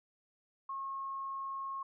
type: tone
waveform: sine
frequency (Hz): 1085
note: C#6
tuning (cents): -37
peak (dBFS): -37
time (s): 0.69-1.83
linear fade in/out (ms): 5
effects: none